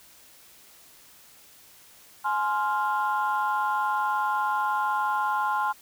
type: chord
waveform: sine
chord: F minor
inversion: first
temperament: equal with one note detuned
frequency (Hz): 842.7 / 1046.5 / 1396.9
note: Ab5 / C6 / F6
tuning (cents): +25 / 0 / 0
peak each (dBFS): -26 / -26 / -29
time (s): 2.24-5.73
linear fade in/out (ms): 20
effects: tanh soft clip ceiling -16 dBFS + white hiss -53 dBFS RMS until 5.81 s